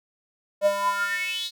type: tone with high-pass filter sweep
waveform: square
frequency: 200 Hz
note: G3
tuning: 35 cents sharp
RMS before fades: -25 dBFS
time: 0.61-1.51 s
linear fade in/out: 50 ms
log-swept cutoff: 550 to 4200 Hz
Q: 8.4
effects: none